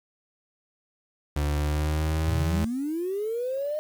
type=tone with pitch glide; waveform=35% pulse; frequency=73.4 to 80.97 Hz; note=D2 to E2; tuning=0 to -30 cents; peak=-22 dBFS; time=1.36-2.65 s; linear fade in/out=5 ms; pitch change=+170 cents; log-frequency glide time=1.52-2.39 s
type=linear sweep; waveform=sine; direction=up; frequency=92.3 to 618 Hz; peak=-26 dBFS; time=2.28-3.79 s; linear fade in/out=0 ms
effects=8-bit